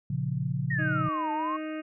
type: chord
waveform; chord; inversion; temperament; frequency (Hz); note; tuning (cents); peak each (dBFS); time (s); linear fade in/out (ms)
sine; Bb minor; none; equal; 116.54 / 138.59 / 174.61; Bb2 / Db3 / F3; 0 / 0 / 0; -33 / -29 / -33; 0.1-1.09; 5
type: exponential two-way sweep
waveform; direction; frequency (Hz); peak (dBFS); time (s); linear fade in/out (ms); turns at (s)
sine; down then up; 1907 to 878 to 1110; -28; 0.7-1.57; 10; 1.32
type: harmonic tone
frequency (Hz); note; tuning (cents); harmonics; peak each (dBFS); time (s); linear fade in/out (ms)
311.1; D#4; 0; 1 / 2 / 4 / 5 / 6 / 7 / 8 / 9; -33 / -39 / -45 / -47 / -49 / -50 / -51 / -52; 0.78-1.82; 20
effects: none